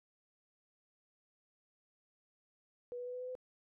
sine tone with pitch steps, 487.6 / 491.6 / 495.6 / 499.6 / 503.6 / 507.7 Hz, B4 / B4 / B4 / B4 / B4 / B4, -22 / -8 / +6 / +20 / +34 / +48 cents, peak -40 dBFS, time 2.92-3.352 s, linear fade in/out 0 ms, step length 72 ms, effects none

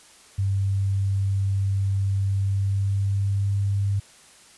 sine tone with pitch glide, 98 to 99.66 Hz, G2 to G2, 0 to +29 cents, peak -20 dBFS, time 0.38-4 s, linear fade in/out 10 ms, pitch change +29 cents, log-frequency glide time 2.35-3.58 s, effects white hiss -51 dBFS RMS until 4.57 s + resampled to 24000 Hz

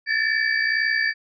sine tone cluster, 1728 / 1790 / 2297 / 4648 Hz, A6 / A6 / D7 / D8, -32 / +29 / -39 / -19 cents, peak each -24 / -22 / -27 / -30 dBFS, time 0.06-1.14 s, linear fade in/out 50 ms, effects none

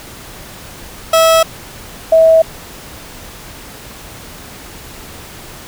30% pulse / sine tone pair in turn, 651 / 647.7 Hz, E5 / E5, -22 / -31 cents, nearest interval unison, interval 9 cents, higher first, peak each -4 dBFS, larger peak neither, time 1.13-1.43 / 2.12-2.42 s, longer neither, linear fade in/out 5 ms, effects pink hiss -33 dBFS RMS until 5.67 s

